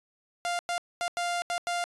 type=tone bursts at uneven times; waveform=sawtooth; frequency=698.5 Hz; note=F5; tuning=in tune; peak=-24 dBFS; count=6; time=0.45-0.59 / 0.69-0.78 / 1.01-1.08 / 1.17-1.42 / 1.5-1.58 / 1.67-1.84 s; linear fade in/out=0 ms; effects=resampled to 24000 Hz